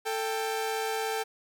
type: tone pair together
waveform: sawtooth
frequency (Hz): 442.8 / 789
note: A4 / G5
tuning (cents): +11 / +11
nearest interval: minor seventh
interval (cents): 1000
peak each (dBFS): -27 / -29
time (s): 0.05-1.24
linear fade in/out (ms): 20
effects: none